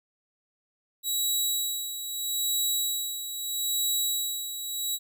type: tone with tremolo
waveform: 15% pulse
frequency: 3880 Hz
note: B7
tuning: 31 cents flat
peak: -17 dBFS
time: 1.03-4.99 s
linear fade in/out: 50 ms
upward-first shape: sine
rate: 0.78 Hz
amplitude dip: 65%
effects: none